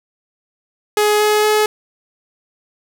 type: tone with pitch steps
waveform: sawtooth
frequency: 420 / 422.9 / 425.9 Hz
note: G#4 / G#4 / G#4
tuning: +19 / +31 / +44 cents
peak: -8 dBFS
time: 0.97-1.66 s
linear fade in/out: 2 ms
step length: 230 ms
effects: none